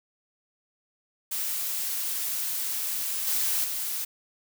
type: noise with level steps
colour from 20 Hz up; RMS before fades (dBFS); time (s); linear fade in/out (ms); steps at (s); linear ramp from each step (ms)
blue; -30 / -26 / -31; 1.31-4.05; 10; 3.27 / 3.64; 5
effects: none